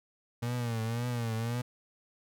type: tone with vibrato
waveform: 35% pulse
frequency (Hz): 117.2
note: A#2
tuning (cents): +10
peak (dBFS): -29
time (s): 0.42-1.62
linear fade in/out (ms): 10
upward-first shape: triangle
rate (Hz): 1.9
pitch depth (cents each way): 100
effects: none